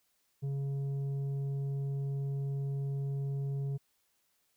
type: tone with tanh clipping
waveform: sine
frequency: 138.59 Hz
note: C#3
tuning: in tune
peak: -33 dBFS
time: 0.42-3.78 s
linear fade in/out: 20 ms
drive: 6 dB
effects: white hiss -75 dBFS RMS until 4.56 s